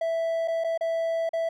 triangle tone with dropouts, 659.3 Hz, E5, in tune, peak -22 dBFS, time 0.01-1.49 s, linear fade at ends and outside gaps 5 ms, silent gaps 0.477-0.481 / 0.639-0.644 / 0.777-0.809 / 1.292-1.333 s, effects none

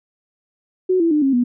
sine tone with pitch steps, 370 / 333.5 / 300.5 / 270.9 / 244.1 Hz, F#4 / E4 / D4 / C#4 / B3, 0 / +20 / +40 / -40 / -20 cents, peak -13 dBFS, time 0.89-1.44 s, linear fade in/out 10 ms, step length 110 ms, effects none

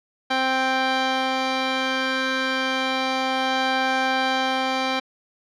10% pulse tone pair together, 262.1 / 786 Hz, C4 / G5, +3 / +4 cents, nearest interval octave + perfect fifth, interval 1901 cents, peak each -15 dBFS, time 0.3-5 s, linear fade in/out 10 ms, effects low-pass 4000 Hz 12 dB/octave

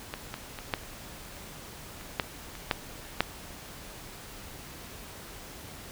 clicks, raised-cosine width 0.3 ms, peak -18 / -19 / -22 / -10 / -30 / -30 / -28 / -9 / -26 / -8 / -6 dBFS, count 11, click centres 0.139 / 0.341 / 0.588 / 0.738 / 0.835 / 1.368 / 2.011 / 2.198 / 2.553 / 2.712 / 3.206 s, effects pink hiss -45 dBFS RMS until 5.91 s

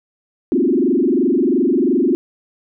sine tone with frequency modulation, 305.7 Hz, D#4, 30 cents flat, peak -12 dBFS, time 0.52-2.15 s, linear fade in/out 0 ms, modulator 22.9 Hz, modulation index 3.1, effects none

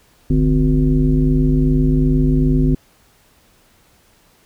sine tone with frequency modulation, 150.7 Hz, D3, 45 cents sharp, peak -11 dBFS, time 0.3-2.75 s, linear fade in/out 5 ms, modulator 108 Hz, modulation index 1.4, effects pink hiss -54 dBFS RMS until 4.45 s

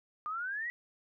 sine exponential sweep, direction up, 1199 to 1975.5 Hz, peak -34 dBFS, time 0.26-0.7 s, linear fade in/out 0 ms, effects none

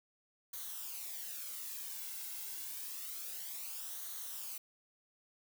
blue noise with flanger, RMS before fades -44 dBFS, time 0.53-4.58 s, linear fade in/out 5 ms, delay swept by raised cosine 0.39 to 1.69 ms, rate 0.28 Hz, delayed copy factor -0.6, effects none

